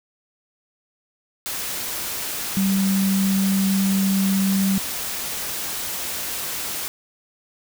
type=tone in noise; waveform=sine; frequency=193.9 Hz; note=G3; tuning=19 cents flat; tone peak=-17 dBFS; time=2.57-4.78 s; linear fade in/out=0 ms; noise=white; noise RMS=-28 dBFS; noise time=1.46-6.88 s; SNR=+8 dB; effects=none